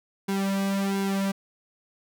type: tone with flanger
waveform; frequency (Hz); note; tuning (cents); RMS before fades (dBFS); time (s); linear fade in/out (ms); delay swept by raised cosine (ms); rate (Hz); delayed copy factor
sawtooth; 196; G3; 0; -26; 0.28-1.32; 10; 1.6 to 2.9; 1.4; -0.9
effects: none